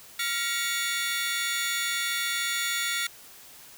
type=tone cluster; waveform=sawtooth; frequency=1393 / 1906 / 2233 / 3483 Hz; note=F6 / A#6 / C#7 / A7; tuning=-5 / +38 / +12 / -18 cents; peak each=-29 dBFS; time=0.19-3.07 s; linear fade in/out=5 ms; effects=white hiss -49 dBFS RMS until 3.77 s